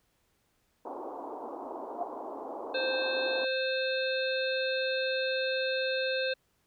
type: band-pass noise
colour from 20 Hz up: white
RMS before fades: -40 dBFS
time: 0.85-3.45 s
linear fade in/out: 5 ms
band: 260 to 1000 Hz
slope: 48 dB/octave
type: tone with exponential growth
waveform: sine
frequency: 698.5 Hz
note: F5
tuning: in tune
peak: -25 dBFS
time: 1.91-2.03 s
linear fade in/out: 5 ms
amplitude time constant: 25 ms
type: harmonic tone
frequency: 523 Hz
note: C5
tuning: 1 cent flat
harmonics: 1 / 3 / 5 / 7 / 8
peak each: -30 / -35 / -37 / -38 / -39 dBFS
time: 2.74-6.34 s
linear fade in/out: 10 ms
effects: pink hiss -73 dBFS RMS until 6.66 s